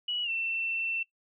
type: tone with pitch glide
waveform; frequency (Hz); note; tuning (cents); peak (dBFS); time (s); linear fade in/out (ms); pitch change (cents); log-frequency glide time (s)
sine; 2931 to 2688; F#7 to E7; -17 to +33; -29; 0.08-1.03; 5; -150; 0.23-0.3
effects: noise-tail reverb RT60 0.1 s tail -18 dB re dry